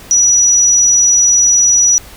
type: tone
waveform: sine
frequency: 5860 Hz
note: F#8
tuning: 18 cents flat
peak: -6 dBFS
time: 0.11-1.98 s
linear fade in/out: 0 ms
effects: added 50 Hz sine -40 dBFS peak until 2.16 s + pink hiss -36 dBFS RMS until 2.16 s